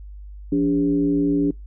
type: tone with frequency modulation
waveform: sine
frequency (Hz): 287.6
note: D4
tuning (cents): -36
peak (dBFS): -16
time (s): 0.52-1.51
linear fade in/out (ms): 5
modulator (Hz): 115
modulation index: 0.64
effects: noise-tail reverb RT60 0.2 s tail -25 dB re dry + added 50 Hz sine -35 dBFS peak until 1.66 s